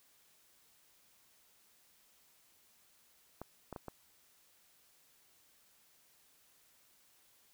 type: clicks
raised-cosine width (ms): 1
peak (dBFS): -29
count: 4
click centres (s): 3.416 / 3.727 / 3.762 / 3.883
effects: white hiss -68 dBFS RMS until 7.53 s